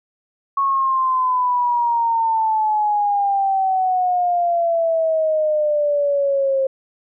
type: exponential sweep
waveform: sine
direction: down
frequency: 1106 to 532 Hz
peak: -15 dBFS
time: 0.57-6.67 s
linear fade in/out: 5 ms
effects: none